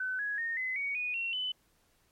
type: tone with pitch steps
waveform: sine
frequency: 1514 / 1670.2 / 1842.5 / 2033 / 2242 / 2474 / 2729 / 3011 Hz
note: F#6 / G#6 / A#6 / B6 / C#7 / D#7 / F7 / F#7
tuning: +39 / +9 / -21 / +50 / +19 / -10 / -41 / +30 cents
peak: -31 dBFS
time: 0-1.52 s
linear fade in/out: 5 ms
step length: 190 ms
effects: pink hiss -70 dBFS RMS until 2.11 s + MP3 64 kbps